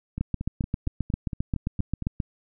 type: two click trains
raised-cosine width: 5 ms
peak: -13 / -18 dBFS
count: 16 / 9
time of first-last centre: 0.21-2.202 / 0.18-2.023 s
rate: 7.53 / 4.34 Hz
effects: none